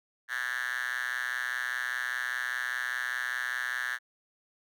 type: tone with high-pass filter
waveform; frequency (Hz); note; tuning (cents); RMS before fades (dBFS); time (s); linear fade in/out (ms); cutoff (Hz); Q
5% pulse; 125; B2; +21; -33; 0.28-3.99; 50; 1700; 9.2
effects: none